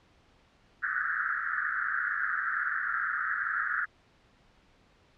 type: band-pass noise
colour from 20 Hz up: pink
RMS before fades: -31 dBFS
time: 0.82-3.86 s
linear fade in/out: 20 ms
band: 1300 to 1800 Hz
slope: 96 dB/octave
effects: pink hiss -63 dBFS RMS until 5.17 s + low-pass 4000 Hz 12 dB/octave